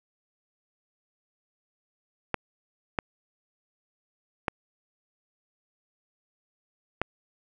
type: clicks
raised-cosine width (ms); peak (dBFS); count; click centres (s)
0.5; -10; 4; 2.343 / 2.988 / 4.482 / 7.016
effects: none